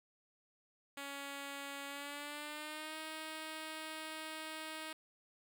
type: tone with pitch glide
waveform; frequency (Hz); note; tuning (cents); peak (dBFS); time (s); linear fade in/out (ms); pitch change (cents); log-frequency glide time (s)
5% pulse; 280 to 314.3; C#4 to D#4; +18 to +18; -32; 0.97-4.93; 5; +200; 1.87-2.97
effects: none